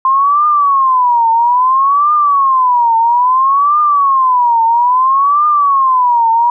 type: tone with vibrato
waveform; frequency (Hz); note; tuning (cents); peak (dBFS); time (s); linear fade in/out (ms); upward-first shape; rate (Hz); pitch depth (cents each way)
sine; 1046.5; C6; 0; -7; 0.05-6.5; 2; triangle; 0.6; 260
effects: none